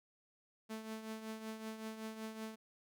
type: tone with tremolo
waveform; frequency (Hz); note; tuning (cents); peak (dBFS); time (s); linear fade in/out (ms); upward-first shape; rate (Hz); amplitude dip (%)
sawtooth; 220; A3; 0; -37; 0.69-2.56; 20; triangle; 5.3; 65
effects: none